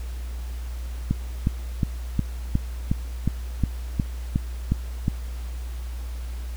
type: click train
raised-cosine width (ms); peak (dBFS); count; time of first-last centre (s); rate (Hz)
5; -8; 12; 1.11-5.081; 2.77
effects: added 60 Hz sine -29 dBFS peak until 6.56 s + pink hiss -47 dBFS RMS until 6.56 s